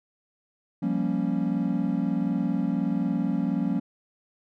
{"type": "chord", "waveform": "triangle", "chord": "G half-diminished seventh", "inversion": "third", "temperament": "equal", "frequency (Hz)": [174.61, 196, 233.1, 277.2], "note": ["F3", "G3", "Bb3", "Db4"], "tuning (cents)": [0, 0, 0, 0], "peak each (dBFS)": -27, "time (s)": [0.82, 3.8], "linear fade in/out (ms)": 10, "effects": []}